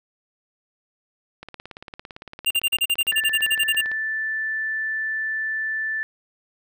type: click train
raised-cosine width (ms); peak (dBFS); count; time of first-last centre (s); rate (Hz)
0.3; -21; 45; 1.43-3.916; 17.7
type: tone bursts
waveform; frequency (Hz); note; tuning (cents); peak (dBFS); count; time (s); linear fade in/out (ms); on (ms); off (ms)
square; 2794; F7; 0; -18; 16; 2.46-3.814; 10; 49; 38
type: tone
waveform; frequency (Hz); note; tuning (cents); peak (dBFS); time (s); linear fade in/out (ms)
sine; 1760; A6; 0; -23; 3.12-6.03; 0
effects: none